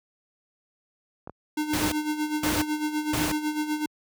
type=clicks; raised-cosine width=1 ms; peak=-24 dBFS; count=2; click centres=1.274 / 1.296 s
type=tone with tremolo; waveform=square; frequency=303.4 Hz; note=D#4; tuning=44 cents flat; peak=-24 dBFS; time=1.57-3.86 s; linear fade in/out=5 ms; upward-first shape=sine; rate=8 Hz; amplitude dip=65%
type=noise bursts; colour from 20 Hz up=pink; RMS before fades=-27 dBFS; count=3; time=1.73-3.32 s; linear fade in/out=5 ms; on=190 ms; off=510 ms
effects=high-pass 60 Hz 12 dB/octave